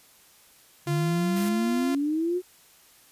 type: exponential sweep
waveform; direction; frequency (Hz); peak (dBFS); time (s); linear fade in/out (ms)
sine; up; 141.6 to 370; -23; 0.86-2.42; 50
type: tone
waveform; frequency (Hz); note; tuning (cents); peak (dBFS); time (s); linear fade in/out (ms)
sawtooth; 345.8; F4; -17; -25; 0.87-1.95; 2
type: noise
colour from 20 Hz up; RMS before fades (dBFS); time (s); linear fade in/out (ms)
white; -38; 1.36-1.49; 5
effects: white hiss -56 dBFS RMS until 3.11 s + resampled to 32000 Hz